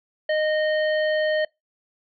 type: harmonic tone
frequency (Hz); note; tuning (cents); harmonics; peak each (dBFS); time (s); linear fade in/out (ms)
617; D#5; -15; 1 / 3 / 5 / 7; -20 / -27 / -34 / -41; 0.29-1.45; 5
effects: noise-tail reverb RT60 0.2 s tail -26 dB re dry